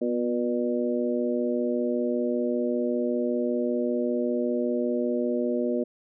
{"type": "harmonic tone with a mistuned harmonic", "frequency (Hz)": 120, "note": "B2", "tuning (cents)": -49, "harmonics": [2, 3, 4, 5], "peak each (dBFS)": [-27, -29, -30, -31], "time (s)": [0.01, 5.84], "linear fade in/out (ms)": 10, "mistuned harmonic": 2, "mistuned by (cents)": 37, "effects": []}